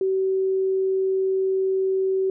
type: tone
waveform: sine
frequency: 381.3 Hz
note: G4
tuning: 48 cents flat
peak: -19 dBFS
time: 0.01-2.3 s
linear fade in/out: 2 ms
effects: none